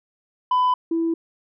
sine tone pair in turn, 1001 / 330.6 Hz, B5 / E4, +23 / +5 cents, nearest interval octave + perfect fifth, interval 1918 cents, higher first, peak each -13 / -18 dBFS, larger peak first, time 0.51-0.74 / 0.91-1.14 s, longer neither, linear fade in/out 5 ms, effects tanh soft clip ceiling -15 dBFS

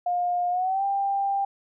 sine tone with pitch glide, 710 to 792.4 Hz, F5 to G5, +28 to +18 cents, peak -22 dBFS, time 0.06-1.45 s, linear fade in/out 5 ms, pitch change +190 cents, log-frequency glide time 0.5-0.84 s, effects none

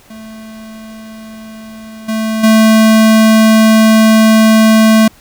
square tone with level steps, 220 Hz, A3, in tune, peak -29 / -14 / -5 dBFS, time 0.1-5.08 s, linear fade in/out 5 ms, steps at 2.08 / 2.43 s, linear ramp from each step 10 ms, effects pink hiss -44 dBFS RMS until 5.2 s

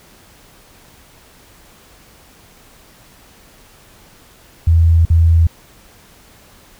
sine tone with dropouts, 82.7 Hz, E2, 6 cents sharp, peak -7 dBFS, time 4.67-5.47 s, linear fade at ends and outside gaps 5 ms, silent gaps 5.053-5.101 s, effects pink hiss -46 dBFS RMS until 6.79 s

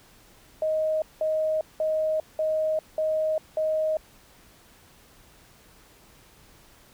sine tone bursts, 626 Hz, D#5, 10 cents sharp, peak -22 dBFS, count 6, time 0.62-3.97 s, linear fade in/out 2 ms, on 400 ms, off 190 ms, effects pink hiss -55 dBFS RMS until 6.93 s

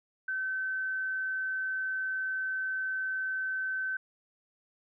sine tone, 1533 Hz, G6, 39 cents flat, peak -30 dBFS, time 0.28-3.97 s, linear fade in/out 5 ms, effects none

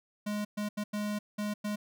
square tone bursts at uneven times, 208.5 Hz, G#3, 7 cents sharp, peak -32 dBFS, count 6, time 0.26-0.45 / 0.57-0.69 / 0.77-0.84 / 0.93-1.19 / 1.38-1.54 / 1.64-1.76 s, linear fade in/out 10 ms, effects none

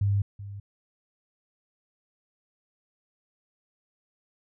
sine tone with echo, 100.3 Hz, G2, 40 cents sharp, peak -21 dBFS, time 0.01-0.22 s, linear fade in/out 5 ms, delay 380 ms, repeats 1, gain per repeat -15 dB, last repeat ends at 0.6 s, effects none

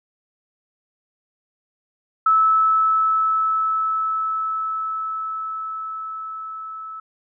sine tone with level ramp, 1305 Hz, E6, 18 cents flat, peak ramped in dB -12 to -31 dBFS, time 2.26-7 s, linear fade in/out 5 ms, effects none

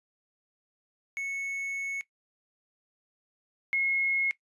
triangle / sine tone pair in turn, 2204 / 2167 Hz, C#7 / C#7, -11 / -40 cents, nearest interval unison, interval 29 cents, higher first, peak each -29 / -24 dBFS, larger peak second, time 1.17-2.01 / 3.73-4.31 s, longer first, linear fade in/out 0 ms, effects noise-tail reverb RT60 0.1 s tail -18 dB re dry + resampled to 24000 Hz

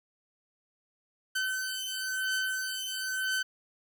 sawtooth beating tone pair, 1527 / 1528 Hz, G6 / G6, -46 / -45 cents, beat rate 1 Hz, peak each -30 dBFS, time 1.35-3.43 s, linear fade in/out 10 ms, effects none

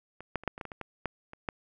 clicks, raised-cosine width 0.5 ms, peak -28 / -15 / -30 / -13 / -27 / -22 / -25 / -26 / -22 / -16 / -29 / -16 dBFS, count 12, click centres 0.206 / 0.357 / 0.436 / 0.477 / 0.579 / 0.612 / 0.653 / 0.718 / 0.813 / 1.057 / 1.334 / 1.488 s, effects none

